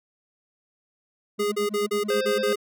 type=tone with tremolo; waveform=triangle; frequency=209.9 Hz; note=G#3; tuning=19 cents sharp; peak=-27 dBFS; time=1.38-2.54 s; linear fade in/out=20 ms; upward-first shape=sine; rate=9.1 Hz; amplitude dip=100%
type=tone bursts; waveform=square; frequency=412.3 Hz; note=G#4; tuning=13 cents flat; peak=-23 dBFS; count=7; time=1.39-2.558 s; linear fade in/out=10 ms; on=130 ms; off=43 ms
type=harmonic tone; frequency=523.3 Hz; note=C5; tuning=in tune; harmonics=1 / 3 / 5 / 7 / 9 / 10; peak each=-25 / -34 / -41 / -38 / -42 / -46 dBFS; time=2.1-2.53 s; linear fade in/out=2 ms
effects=none